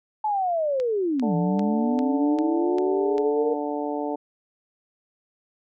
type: linear two-way sweep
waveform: sine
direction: down then up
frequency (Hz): 871 to 164.81 to 468.6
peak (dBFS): -21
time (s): 0.24-3.54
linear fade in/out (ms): 5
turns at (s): 1.35
type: click train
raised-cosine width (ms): 0.2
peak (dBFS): -21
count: 7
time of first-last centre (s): 0.8-3.181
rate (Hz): 2.52
type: harmonic tone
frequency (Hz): 146.83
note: D3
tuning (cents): 0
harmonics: 2 / 3 / 4 / 5 / 6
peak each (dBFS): -29 / -31 / -32 / -33 / -34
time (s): 1.22-4.16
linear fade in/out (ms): 10
effects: none